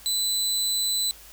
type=tone; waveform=25% pulse; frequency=4000 Hz; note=B7; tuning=21 cents sharp; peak=-19 dBFS; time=0.06-1.11 s; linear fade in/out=0 ms; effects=added 50 Hz sine -53 dBFS peak until 1.32 s + white hiss -48 dBFS RMS until 1.32 s